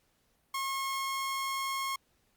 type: tone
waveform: sawtooth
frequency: 1082 Hz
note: C#6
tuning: 42 cents flat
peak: -28 dBFS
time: 0.54-1.96 s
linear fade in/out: 5 ms
effects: pink hiss -72 dBFS RMS until 2.36 s + Opus 48 kbps